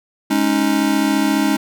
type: chord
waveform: square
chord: Ab suspended fourth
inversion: none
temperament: just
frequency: 207.7 / 276.9 / 311.5 Hz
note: Ab3 / Db4 / Eb4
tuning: 0 / -2 / +2 cents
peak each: -21 / -19 / -19 dBFS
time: 0.3-1.57 s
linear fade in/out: 10 ms
effects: none